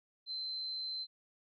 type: tone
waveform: sine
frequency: 4087 Hz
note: C8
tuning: 41 cents flat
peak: -37 dBFS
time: 0.26-1.07 s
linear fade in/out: 50 ms
effects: none